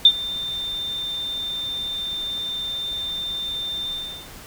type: tone with ADSR envelope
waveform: sine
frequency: 3591 Hz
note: A7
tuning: 35 cents sharp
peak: -5 dBFS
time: 0.05-4.29 s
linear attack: 4 ms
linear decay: 60 ms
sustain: -20 dB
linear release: 380 ms
effects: pink hiss -41 dBFS RMS until 4.46 s